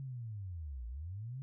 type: linear two-way sweep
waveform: sine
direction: down then up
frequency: 138.3 to 55.6 to 138.3 Hz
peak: -40 dBFS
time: 0-1.42 s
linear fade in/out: 0 ms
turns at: 0.87 s
effects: none